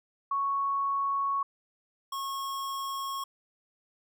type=tone pair in turn; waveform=sine / square; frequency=1108.7 / 1092.2 Hz; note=C#6 / C#6; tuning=0 / -26 cents; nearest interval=unison; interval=26 cents; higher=first; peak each=-26 / -33 dBFS; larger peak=first; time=0.31-1.43 / 2.12-3.24 s; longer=neither; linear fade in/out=5 ms; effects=none